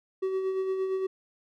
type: tone with tremolo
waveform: triangle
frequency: 380 Hz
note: F#4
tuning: 46 cents sharp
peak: -23 dBFS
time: 0.22-1.07 s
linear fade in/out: 10 ms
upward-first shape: sine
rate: 8.7 Hz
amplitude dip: 40%
effects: none